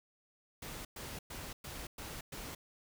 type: noise bursts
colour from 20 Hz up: pink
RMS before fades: -45 dBFS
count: 6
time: 0.62-2.55 s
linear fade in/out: 5 ms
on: 230 ms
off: 110 ms
effects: none